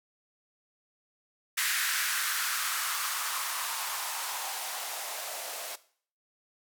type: noise with band-pass filter sweep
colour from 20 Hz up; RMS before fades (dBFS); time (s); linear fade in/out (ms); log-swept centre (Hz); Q
violet; -33; 1.57-5.76; 10; 1700 to 590; 3.1
effects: noise-tail reverb RT60 0.5 s tail -17 dB re dry